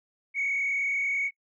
sine tone with frequency modulation, 2226 Hz, C#7, 7 cents sharp, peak -24 dBFS, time 0.34-1.31 s, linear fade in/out 50 ms, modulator 39.2 Hz, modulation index 1.2, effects noise-tail reverb RT60 0.1 s tail -25 dB re dry + tanh soft clip ceiling -21 dBFS

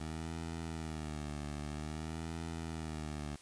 15% pulse tone with vibrato, 77.78 Hz, D#2, in tune, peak -33 dBFS, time 0-3.36 s, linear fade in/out 5 ms, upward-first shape sine, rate 0.51 Hz, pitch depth 100 cents each way, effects white hiss -58 dBFS RMS until 3.41 s + resampled to 22050 Hz

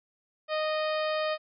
harmonic tone with a mistuned harmonic, 619 Hz, D#5, 9 cents flat, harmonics 1 / 2 / 3 / 4 / 5 / 6 / 7 / 8, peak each -28 / -34 / -38 / -40 / -42 / -44 / -45 / -46 dBFS, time 0.48-1.38 s, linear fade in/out 50 ms, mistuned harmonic 8, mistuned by -23 cents, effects none

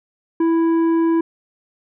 sine tone with tanh clipping, 330 Hz, E4, 2 cents sharp, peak -15 dBFS, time 0.4-1.21 s, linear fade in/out 5 ms, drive 8 dB, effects none

